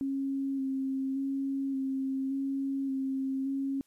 sine tone with vibrato, 270 Hz, C#4, 45 cents flat, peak -29 dBFS, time 0.01-3.81 s, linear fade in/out 0 ms, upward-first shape square, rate 0.87 Hz, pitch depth 17 cents each way, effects white hiss -71 dBFS RMS until 3.86 s + resampled to 32000 Hz

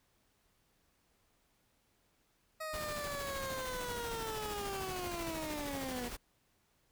20% pulse linear sweep, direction down, 634 to 238 Hz, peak -34 dBFS, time 2.6-6.09 s, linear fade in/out 10 ms
pink noise with tremolo, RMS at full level -43 dBFS, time 2.73-6.17 s, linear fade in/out 10 ms, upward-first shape square, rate 13 Hz, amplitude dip 35%
effects pink hiss -74 dBFS RMS until 6.91 s

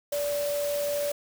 sine tone in noise, 579 Hz, D5, 25 cents flat, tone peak -26 dBFS, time 0.12-1.12 s, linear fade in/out 5 ms, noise white, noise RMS -37 dBFS, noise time 0.12-1.12 s, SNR +8 dB, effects none

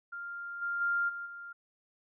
sine tone with level steps, 1396.9 Hz, F6, in tune, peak -38 / -31 / -27 / -37 / -42 dBFS, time 0.12-1.53 s, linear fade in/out 10 ms, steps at 0.61 / 0.8 / 1.08 / 1.25 s, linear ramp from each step 20 ms, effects none

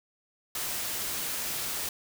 white noise, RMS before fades -33 dBFS, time 0.55-1.89 s, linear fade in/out 2 ms, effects none

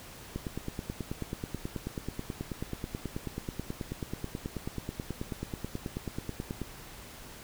click train, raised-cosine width 3 ms, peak -21 dBFS, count 59, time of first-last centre 0.36-6.617 s, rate 9.27 Hz, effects pink hiss -48 dBFS RMS until 7.43 s

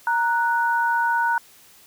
sine tone pair together, 932.3 / 1477.2 Hz, A#5 / F#6, 0 / -3 cents, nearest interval minor sixth, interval 797 cents, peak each -20 / -22 dBFS, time 0.07-1.38 s, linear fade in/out 2 ms, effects white hiss -51 dBFS RMS until 1.86 s

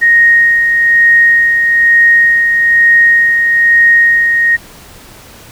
sine tone with tremolo, 1866 Hz, A#6, 1 cent sharp, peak -3 dBFS, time 0.01-4.57 s, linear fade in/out 20 ms, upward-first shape sine, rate 1.1 Hz, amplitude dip 40%, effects pink hiss -36 dBFS RMS until 5.51 s

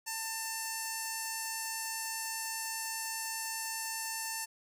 5% pulse tone with notch filter, 895 Hz, A5, 29 cents sharp, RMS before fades -38 dBFS, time 0.06-4.46 s, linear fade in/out 20 ms, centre 3500 Hz, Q 1.7, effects none

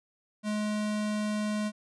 square tone, 211.2 Hz, G#3, 29 cents sharp, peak -29 dBFS, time 0.43-1.72 s, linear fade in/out 50 ms, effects resampled to 24000 Hz

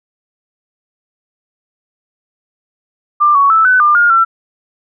sine tone with pitch steps, 1189 / 1119 / 1316 / 1505 / 1198 / 1420 / 1348 Hz, D6 / C#6 / E6 / F#6 / D6 / F6 / E6, +21 / +16 / -3 / +29 / +34 / +28 / +38 cents, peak -6 dBFS, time 3.2-4.25 s, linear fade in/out 20 ms, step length 150 ms, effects none

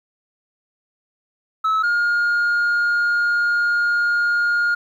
sine tone pair in turn, 1299 / 1420.8 Hz, E6 / F6, -26 / +29 cents, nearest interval major second, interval 155 cents, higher second, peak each -13 dBFS, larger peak neither, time 1.64-1.83 / 1.83-4.75 s, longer second, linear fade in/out 10 ms, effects tanh soft clip ceiling -15 dBFS + 9-bit

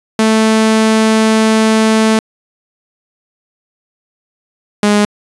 sawtooth tone pair in turn, 220 / 207.3 Hz, A3 / G#3, 0 / -3 cents, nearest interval minor second, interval 103 cents, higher first, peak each -4 dBFS, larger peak neither, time 0.19-2.19 / 4.83-5.05 s, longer first, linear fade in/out 2 ms, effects resampled to 24000 Hz

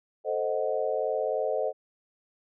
sine chord, A diminished seventh, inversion none, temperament equal, 440 / 523.3 / 622.3 / 740 Hz, A4 / C5 / Eb5 / Gb5, 0 / 0 / 0 / 0 cents, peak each -31 / -30 / -30 / -35 dBFS, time 0.24-1.73 s, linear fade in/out 50 ms, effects none

